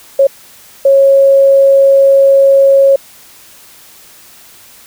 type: tone bursts at uneven times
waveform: sine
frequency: 548 Hz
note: C#5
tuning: 20 cents flat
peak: -3 dBFS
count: 2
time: 0.19-0.27 / 0.85-2.96 s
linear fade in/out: 5 ms
effects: white hiss -39 dBFS RMS until 4.86 s